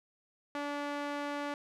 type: tone with band-pass filter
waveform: sawtooth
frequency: 288.9 Hz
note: D4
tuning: 28 cents flat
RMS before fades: -37 dBFS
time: 0.55-1.54 s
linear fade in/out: 2 ms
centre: 1100 Hz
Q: 0.57
effects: none